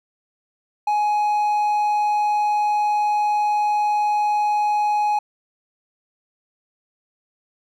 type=tone; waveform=triangle; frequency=837 Hz; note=G#5; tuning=13 cents sharp; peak=-15 dBFS; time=0.87-5.19 s; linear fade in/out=5 ms; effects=none